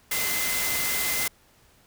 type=tone in noise; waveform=sine; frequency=2056 Hz; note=C7; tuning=31 cents flat; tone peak=-31 dBFS; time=0.11-1.28 s; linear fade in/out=5 ms; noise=white; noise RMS=-27 dBFS; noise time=0.11-1.28 s; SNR=-7 dB; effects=pink hiss -59 dBFS RMS until 1.86 s